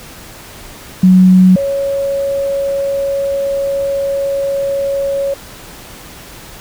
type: tone pair in turn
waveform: sine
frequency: 185 / 554.4 Hz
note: F#3 / C#5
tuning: 0 / 0 cents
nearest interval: octave + perfect fifth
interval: 1900 cents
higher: second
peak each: -3 / -13 dBFS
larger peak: first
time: 1.03-1.56 / 1.56-5.34 s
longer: second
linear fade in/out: 5 ms
effects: pink hiss -34 dBFS RMS until 6.6 s